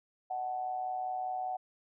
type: tone with amplitude modulation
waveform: sine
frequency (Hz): 745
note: F#5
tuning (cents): +12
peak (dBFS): -30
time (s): 0.3-1.57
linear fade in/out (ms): 10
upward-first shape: sine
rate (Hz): 125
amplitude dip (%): 60
effects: none